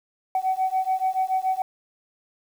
sine beating tone pair, 751 / 758 Hz, F#5 / F#5, +26 / +42 cents, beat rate 7 Hz, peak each -23 dBFS, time 0.35-1.62 s, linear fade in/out 2 ms, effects tanh soft clip ceiling -16 dBFS + 8-bit

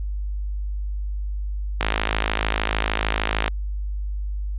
click train, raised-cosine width 0.3 ms, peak -4 dBFS, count 90, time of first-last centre 1.81-3.48 s, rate 53.3 Hz, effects added 50 Hz sine -24 dBFS peak until 4.58 s + resampled to 8000 Hz

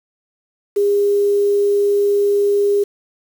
sine tone with quantisation, 405.9 Hz, G#4, 40 cents flat, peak -12 dBFS, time 0.76-2.84 s, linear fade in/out 10 ms, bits 6, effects none

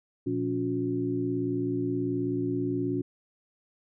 sine tone cluster, 120.2 / 177 / 281.9 / 360.5 Hz, B2 / F3 / C#4 / F#4, -46 / +23 / +29 / -45 cents, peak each -34 / -38 / -29 / -31 dBFS, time 0.26-3.02 s, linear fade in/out 10 ms, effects none

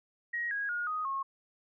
sine tone with pitch steps, 1891 / 1646.2 / 1433.1 / 1247.6 / 1086.1 Hz, A#6 / G#6 / F6 / D#6 / C#6, +24 / -16 / +44 / +4 / -36 cents, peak -31 dBFS, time 0.33-1.23 s, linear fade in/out 10 ms, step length 180 ms, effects none

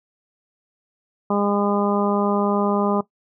harmonic tone, 203.3 Hz, G#3, 37 cents flat, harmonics 1 / 2 / 3 / 4 / 5 / 6, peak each -21 / -24 / -26 / -27 / -28 / -29 dBFS, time 1.3-3.01 s, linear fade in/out 5 ms, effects noise-tail reverb RT60 0.1 s tail -17 dB re dry

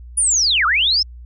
sine linear two-way sweep, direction down then up, 9870 to 1146 to 5410 Hz, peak -13 dBFS, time 0.17-1.03 s, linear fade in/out 10 ms, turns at 0.66 s, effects added 60 Hz sine -34 dBFS peak until 1.25 s

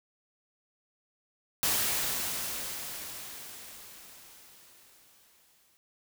white noise with exponential decay, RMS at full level -27 dBFS, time 1.63-5.77 s, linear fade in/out 0 ms, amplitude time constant 900 ms, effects none

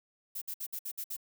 violet noise bursts, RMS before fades -38 dBFS, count 7, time 0.35-1.167 s, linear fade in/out 10 ms, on 67 ms, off 58 ms, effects none

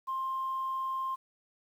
sine tone, 1056 Hz, C6, 16 cents sharp, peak -30 dBFS, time 0.07-1.16 s, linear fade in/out 20 ms, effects tanh soft clip ceiling -26 dBFS + 10-bit

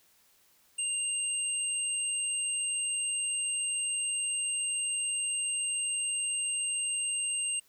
sine tone pair together, 2794 / 8373 Hz, F7 / C9, 0 / 0 cents, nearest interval octave + perfect fifth, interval 1900 cents, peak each -35 / -30 dBFS, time 0.78-7.6 s, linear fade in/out 10 ms, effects white hiss -65 dBFS RMS until 7.68 s

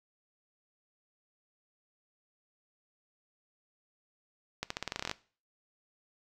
accelerating click train, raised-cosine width 0.2 ms, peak -16 dBFS, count 13, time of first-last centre 4.63-5.114 s, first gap 74 ms, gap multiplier 0.88, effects noise-tail reverb RT60 0.4 s tail -19 dB re dry

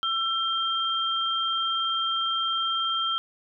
sine tone pair together, 1339 / 3180 Hz, E6 / G7, +27 / +24 cents, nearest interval octave + minor third, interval 1497 cents, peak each -27 / -26 dBFS, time 0.03-3.18 s, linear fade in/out 0 ms, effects none

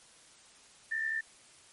sine tone pair together, 1781 / 1852.1 Hz, A6 / A#6, +21 / -12 cents, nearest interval minor second, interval 67 cents, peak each -31 / -39 dBFS, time 0.91-1.21 s, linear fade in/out 10 ms, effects white hiss -58 dBFS RMS until 1.72 s + MP3 48 kbps

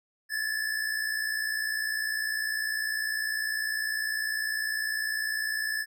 square tone pair together, 1700 / 1760 Hz, G#6 / A6, +40 / 0 cents, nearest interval minor second, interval 60 cents, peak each -32 / -32 dBFS, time 0.29-5.86 s, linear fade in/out 50 ms, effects none

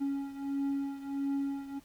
triangle beating tone pair, 277.2 / 278.7 Hz, C#4 / C#4, 0 / +9 cents, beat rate 1.5 Hz, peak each -31 / -35 dBFS, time 0-1.8 s, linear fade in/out 20 ms, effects pink hiss -62 dBFS RMS until 1.84 s

